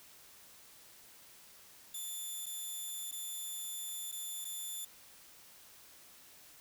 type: tone with dropouts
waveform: 5% pulse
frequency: 3520 Hz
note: A7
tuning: in tune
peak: -32 dBFS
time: 1.94-4.85 s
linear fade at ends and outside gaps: 5 ms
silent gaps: 2.459-2.464 / 3.113-3.124 / 4.116-4.124 / 4.446-4.451 s
effects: white hiss -58 dBFS RMS until 6.6 s